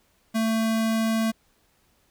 square tone, 223.3 Hz, A3, 26 cents sharp, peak -22 dBFS, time 0.34-1.32 s, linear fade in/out 20 ms, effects pink hiss -65 dBFS RMS until 2.1 s

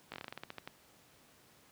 slowing click train, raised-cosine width 0.3 ms, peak -26 dBFS, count 13, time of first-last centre 0.12-0.675 s, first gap 18 ms, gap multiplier 1.16, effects pink hiss -63 dBFS RMS until 1.71 s + high-pass 100 Hz 12 dB/octave

